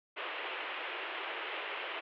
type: band-pass noise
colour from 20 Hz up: white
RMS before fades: -40 dBFS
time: 0.16-2.01 s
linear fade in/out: 20 ms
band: 340 to 3100 Hz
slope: 48 dB/octave
effects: none